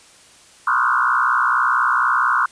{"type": "tone with frequency modulation", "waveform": "sine", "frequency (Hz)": 1250, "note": "D#6", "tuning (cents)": 8, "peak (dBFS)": -14, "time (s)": [0.67, 2.46], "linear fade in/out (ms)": 5, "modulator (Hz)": 62.1, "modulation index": 4, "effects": ["white hiss -48 dBFS RMS until 2.51 s", "resampled to 22050 Hz"]}